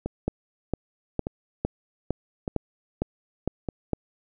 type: two click trains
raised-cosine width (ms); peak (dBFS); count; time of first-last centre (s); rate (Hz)
2; -11 / -15; 9 / 4; 0.28-3.933 / 0.06-3.688; 2.19 / 0.827
effects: none